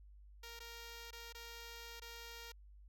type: tone with dropouts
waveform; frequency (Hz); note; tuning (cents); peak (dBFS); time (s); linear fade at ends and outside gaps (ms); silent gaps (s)
5% pulse; 466.2; A#4; 0; -38; 0.43-2.52; 5; 0.593-0.602 / 1.108-1.128 / 1.326-1.347 / 1.999-2.018
effects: added 50 Hz sine -56 dBFS peak until 2.88 s

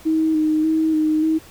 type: tone with vibrato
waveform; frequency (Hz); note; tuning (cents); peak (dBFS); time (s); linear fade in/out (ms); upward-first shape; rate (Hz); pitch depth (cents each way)
sine; 313.8; D#4; +15; -15; 0.05-1.39; 20; square; 1.7; 21
effects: pink hiss -45 dBFS RMS until 1.5 s

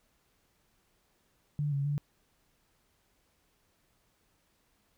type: tone with pitch steps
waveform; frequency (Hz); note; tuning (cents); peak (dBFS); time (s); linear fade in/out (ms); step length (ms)
sine; 147 / 139.9 / 145; D3 / C#3 / D3; +2 / +16 / -22; -28; 1.59-1.98; 0; 130
effects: pink hiss -72 dBFS RMS until 4.97 s

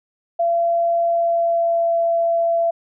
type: tone with pitch glide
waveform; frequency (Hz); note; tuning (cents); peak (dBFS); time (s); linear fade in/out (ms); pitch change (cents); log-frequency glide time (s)
sine; 680 to 673.7; F5 to E5; -46 to +38; -15; 0.39-2.71; 10; -16; 1.04-1.95
effects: none

